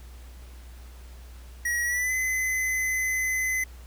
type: tone with pitch glide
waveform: square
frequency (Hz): 1909 to 2034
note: A#6 to C7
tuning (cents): +41 to -50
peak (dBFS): -25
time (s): 1.65-3.64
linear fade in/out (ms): 5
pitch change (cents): +109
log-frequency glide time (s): 1.84-2.14
effects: added 61 Hz sine -42 dBFS peak until 3.86 s + pink hiss -54 dBFS RMS until 3.86 s